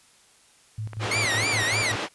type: tone with tremolo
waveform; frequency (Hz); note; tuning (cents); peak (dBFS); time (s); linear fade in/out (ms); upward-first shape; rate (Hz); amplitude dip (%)
sine; 108.3; A2; -27; -28; 0.78-1.96; 5; square; 5.3; 70
type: click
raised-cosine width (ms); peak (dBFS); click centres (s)
0.5; -23; 0.933
type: band-pass noise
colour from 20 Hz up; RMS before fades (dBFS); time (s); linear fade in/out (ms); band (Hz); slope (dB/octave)
pink; -30; 0.99-2.09; 50; 330 to 4000; 12
type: tone with vibrato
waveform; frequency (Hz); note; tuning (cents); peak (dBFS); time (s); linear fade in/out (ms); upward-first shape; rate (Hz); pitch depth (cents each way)
sawtooth; 2093; C7; 0; -20; 1.11-1.92; 5; sine; 3.3; 220
effects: white hiss -57 dBFS RMS until 2.14 s + resampled to 24000 Hz